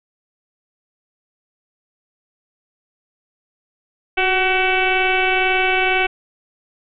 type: tone with frequency modulation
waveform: sine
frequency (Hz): 1509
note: F#6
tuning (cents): +34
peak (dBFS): -14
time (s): 4.17-6.07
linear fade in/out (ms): 10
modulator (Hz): 380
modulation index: 3.5
effects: none